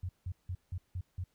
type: tone bursts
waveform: sine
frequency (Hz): 90.6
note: F#2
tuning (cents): -36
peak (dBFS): -34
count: 6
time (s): 0.03-1.24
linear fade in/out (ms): 5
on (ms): 60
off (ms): 170
effects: pink hiss -75 dBFS RMS until 1.34 s